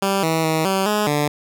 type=tone with pitch steps; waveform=10% pulse; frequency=195.7 / 161.5 / 159 / 192.2 / 210.1 / 147.3 Hz; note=G3 / E3 / D#3 / G3 / G#3 / D3; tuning=-3 / -35 / +38 / -34 / +20 / +6 cents; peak=-9 dBFS; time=0.02-1.28 s; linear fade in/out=5 ms; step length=210 ms; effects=none